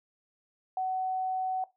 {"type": "tone", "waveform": "sine", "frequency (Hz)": 750, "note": "F#5", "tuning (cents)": 23, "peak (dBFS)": -28, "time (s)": [0.77, 1.64], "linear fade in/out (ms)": 2, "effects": ["noise-tail reverb RT60 0.2 s tail -18 dB re dry"]}